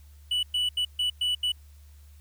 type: tone bursts at uneven times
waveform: triangle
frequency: 2960 Hz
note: F#7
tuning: in tune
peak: -22 dBFS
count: 6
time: 0.31-0.43 / 0.54-0.69 / 0.77-0.85 / 0.99-1.1 / 1.21-1.35 / 1.43-1.52 s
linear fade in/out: 5 ms
effects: added 73 Hz sine -48 dBFS peak until 2.2 s + white hiss -63 dBFS RMS until 2.2 s

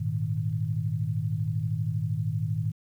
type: chord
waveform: sine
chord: Ab suspended second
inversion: none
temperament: equal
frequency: 103.83 / 116.54 / 155.56 Hz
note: Ab2 / Bb2 / Eb3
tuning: 0 / 0 / 0 cents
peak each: -30 dBFS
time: 0-2.72 s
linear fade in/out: 10 ms
effects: 10-bit

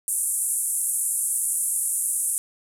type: band-pass noise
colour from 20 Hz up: pink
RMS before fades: -25 dBFS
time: 0.08-2.38 s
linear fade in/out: 0 ms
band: 8600 to 11000 Hz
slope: 48 dB/octave
effects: none

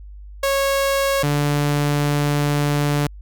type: tone pair in turn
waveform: sawtooth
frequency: 550 / 145.68 Hz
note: C#5 / D3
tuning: -14 / -14 cents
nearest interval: octave + major seventh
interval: 2300 cents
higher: first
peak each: -13 dBFS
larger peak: neither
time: 0.43-1.23 / 1.23-3.07 s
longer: second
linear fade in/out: 5 ms
effects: added 50 Hz sine -35 dBFS peak until 3.21 s

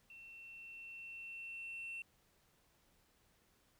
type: tone with level ramp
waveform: sine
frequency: 2700 Hz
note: E7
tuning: 41 cents sharp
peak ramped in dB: -53 to -40 dBFS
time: 0.1-2.02 s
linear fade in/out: 2 ms
effects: tanh soft clip ceiling -42 dBFS + pink hiss -73 dBFS RMS until 3.79 s

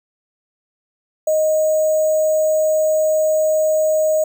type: tone with sample-and-hold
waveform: sine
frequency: 622.3 Hz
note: D#5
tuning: in tune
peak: -13 dBFS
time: 1.27-4.24 s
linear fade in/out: 5 ms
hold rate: 7350 Hz
effects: none

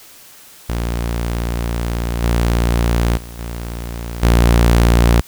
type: tone with level steps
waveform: sawtooth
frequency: 58.27 Hz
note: A#1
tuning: in tune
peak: -14 / -9 / -27 / -20 / -5 dBFS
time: 0.69-5.21 s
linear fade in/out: 5 ms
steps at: 2.22 / 3.16 / 3.38 / 4.22 s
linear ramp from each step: 20 ms
effects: white hiss -42 dBFS RMS until 5.27 s

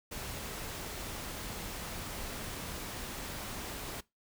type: noise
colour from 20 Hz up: pink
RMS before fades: -41 dBFS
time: 0.11-4.01 s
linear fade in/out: 10 ms
effects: noise-tail reverb RT60 0.2 s tail -21 dB re dry

